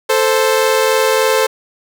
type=tone pair together; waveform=sawtooth; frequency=440 / 523.3 Hz; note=A4 / C5; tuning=0 / 0 cents; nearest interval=minor third; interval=300 cents; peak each=-10 dBFS; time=0.09-1.47 s; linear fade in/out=10 ms; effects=none